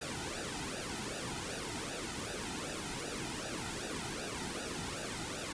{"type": "noise with flanger", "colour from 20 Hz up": "pink", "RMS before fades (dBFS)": -40, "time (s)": [0.01, 5.53], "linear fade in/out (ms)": 10, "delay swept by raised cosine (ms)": [0.92, 1.83], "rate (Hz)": 2.6, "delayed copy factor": -0.75, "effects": ["resampled to 22050 Hz"]}